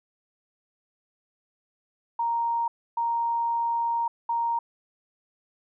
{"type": "tone bursts at uneven times", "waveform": "sine", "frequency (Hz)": 932.3, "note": "A#5", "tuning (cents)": 0, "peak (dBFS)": -23, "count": 3, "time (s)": [[2.19, 2.68], [2.97, 4.08], [4.29, 4.59]], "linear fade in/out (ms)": 5, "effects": []}